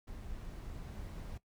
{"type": "noise with level ramp", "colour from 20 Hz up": "brown", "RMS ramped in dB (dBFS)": [-46, -43], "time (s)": [0.07, 1.38], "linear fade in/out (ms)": 10, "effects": ["noise-tail reverb RT60 0.1 s tail -17 dB re dry"]}